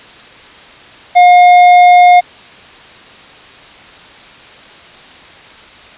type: tone with hard clipping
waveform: sine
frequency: 715 Hz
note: F5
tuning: 41 cents sharp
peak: -3 dBFS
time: 1.15-2.21 s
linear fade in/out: 20 ms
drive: 7 dB
effects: white hiss -36 dBFS RMS until 5.97 s + resampled to 8000 Hz